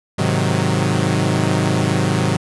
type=chord; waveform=sawtooth; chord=Ab dominant seventh; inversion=none; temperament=equal; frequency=103.83 / 130.81 / 155.56 / 185 Hz; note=Ab2 / C3 / Eb3 / Gb3; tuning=0 / 0 / 0 / 0 cents; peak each=-17 dBFS; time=0.18-2.37 s; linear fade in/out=10 ms; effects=resampled to 24000 Hz